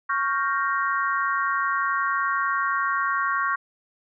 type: chord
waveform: sine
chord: G half-diminished seventh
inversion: second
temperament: equal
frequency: 1108.7 / 1396.9 / 1568 / 1864.7 Hz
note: Db6 / F6 / G6 / Bb6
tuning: 0 / 0 / 0 / 0 cents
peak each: -24 / -28 / -29 / -30 dBFS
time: 0.09-3.56 s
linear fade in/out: 10 ms
effects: none